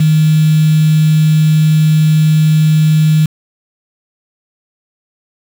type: tone with quantisation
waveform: sine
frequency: 155.56 Hz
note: D#3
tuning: in tune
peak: -6 dBFS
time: 0-3.26 s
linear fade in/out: 5 ms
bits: 4
effects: none